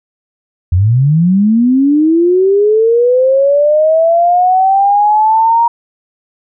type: linear sweep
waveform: sine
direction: up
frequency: 82.7 to 942 Hz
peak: -6 dBFS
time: 0.72-5.68 s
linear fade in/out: 5 ms
effects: none